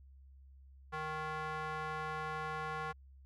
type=tone with band-pass filter; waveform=square; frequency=155.56 Hz; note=D#3; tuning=in tune; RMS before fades=-40 dBFS; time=0.92-2.93 s; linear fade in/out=20 ms; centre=1200 Hz; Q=1.8; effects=added 67 Hz sine -55 dBFS peak until 3.25 s